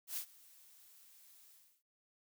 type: noise with ADSR envelope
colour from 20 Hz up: blue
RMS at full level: -39 dBFS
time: 0.07-1.83 s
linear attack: 100 ms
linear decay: 83 ms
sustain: -23 dB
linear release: 330 ms
effects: none